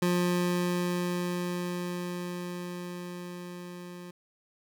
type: tone with level ramp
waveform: 25% pulse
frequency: 177.1 Hz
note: F3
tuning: 24 cents sharp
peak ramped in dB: -20 to -38 dBFS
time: 0.02-4.11 s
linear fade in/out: 5 ms
effects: none